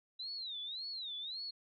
sine tone with vibrato, 3900 Hz, B7, 23 cents flat, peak -40 dBFS, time 0.19-1.51 s, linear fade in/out 10 ms, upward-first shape sine, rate 1.8 Hz, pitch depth 210 cents each way, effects none

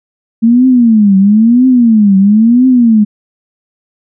sine tone with vibrato, 223 Hz, A3, 23 cents sharp, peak -3 dBFS, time 0.42-3.05 s, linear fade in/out 20 ms, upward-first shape triangle, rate 1 Hz, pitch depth 280 cents each way, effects none

